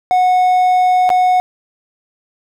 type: tone with dropouts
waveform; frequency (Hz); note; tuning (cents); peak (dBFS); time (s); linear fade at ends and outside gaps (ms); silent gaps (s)
triangle; 733; F#5; -16; -7; 0.11-1.4; 0; 1.092-1.102
effects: none